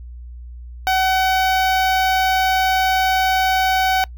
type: tone with notch filter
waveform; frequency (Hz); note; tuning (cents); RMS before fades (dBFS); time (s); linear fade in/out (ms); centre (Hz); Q
sawtooth; 755; F#5; +35; -17; 0.87-4.04; 0; 8600; 0.83
effects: noise-tail reverb RT60 0.1 s tail -24 dB re dry + added 60 Hz sine -32 dBFS peak until 4.17 s